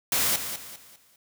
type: noise with echo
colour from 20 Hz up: white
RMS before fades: -24 dBFS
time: 0.12-0.36 s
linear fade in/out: 2 ms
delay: 200 ms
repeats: 4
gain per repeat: -9 dB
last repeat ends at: 1.16 s
effects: high-pass 60 Hz 12 dB/octave